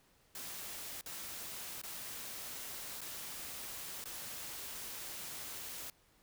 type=noise with dropouts; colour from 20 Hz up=white; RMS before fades=-45 dBFS; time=0.35-5.9 s; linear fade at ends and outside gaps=2 ms; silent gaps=1.011-1.06 / 1.816-1.835 / 3.008-3.014 / 4.041-4.055 s; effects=pink hiss -69 dBFS RMS until 6.22 s